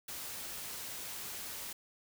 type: noise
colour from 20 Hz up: white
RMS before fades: -43 dBFS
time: 0.08-1.73 s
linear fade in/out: 5 ms
effects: none